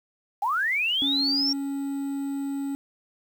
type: linear sweep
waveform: sine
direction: up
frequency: 761 to 5580 Hz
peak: -22 dBFS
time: 0.42-1.53 s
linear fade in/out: 5 ms
type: tone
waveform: triangle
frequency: 277.7 Hz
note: C#4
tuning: 3 cents sharp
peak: -25 dBFS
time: 1.02-2.75 s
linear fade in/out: 0 ms
effects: 8-bit